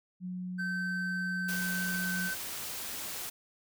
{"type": "tone", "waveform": "sine", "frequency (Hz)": 181.9, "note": "F#3", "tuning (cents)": -29, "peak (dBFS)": -35, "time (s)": [0.2, 2.31], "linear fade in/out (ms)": 50}
{"type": "tone with pitch glide", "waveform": "triangle", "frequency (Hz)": [1545, 1534.3], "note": ["G6", "G6"], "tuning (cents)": [-26, -38], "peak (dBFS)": -31, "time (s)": [0.58, 2.35], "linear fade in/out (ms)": 20, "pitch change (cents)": -12, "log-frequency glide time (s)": [1.36, 2.07]}
{"type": "noise", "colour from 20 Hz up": "white", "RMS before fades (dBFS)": -39, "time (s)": [1.48, 3.3], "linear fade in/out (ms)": 10}
{"effects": []}